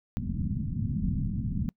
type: low-pass noise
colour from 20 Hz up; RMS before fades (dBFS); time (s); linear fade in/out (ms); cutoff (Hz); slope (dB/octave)
white; -30; 0.17-1.69; 0; 230; 48
effects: noise-tail reverb RT60 0.1 s tail -26 dB re dry